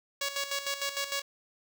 5% pulse tone with tremolo, 559 Hz, C#5, 14 cents sharp, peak -18 dBFS, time 0.21-1.22 s, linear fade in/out 5 ms, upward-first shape square, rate 6.6 Hz, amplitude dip 65%, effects none

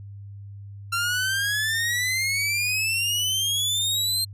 sawtooth exponential sweep, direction up, 1364 to 4197 Hz, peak -19 dBFS, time 0.92-4.25 s, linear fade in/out 10 ms, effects added 100 Hz sine -37 dBFS peak until 4.33 s + resampled to 32000 Hz

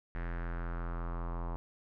square tone with low-pass filter sweep, 42.71 Hz, F1, 38 cents flat, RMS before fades -37 dBFS, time 0.15-1.56 s, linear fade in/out 0 ms, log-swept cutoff 1800 to 1000 Hz, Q 3.4, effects none

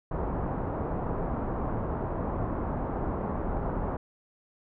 pink low-pass noise, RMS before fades -31 dBFS, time 0.11-3.97 s, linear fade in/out 5 ms, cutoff 1100 Hz, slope 24 dB/octave, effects none

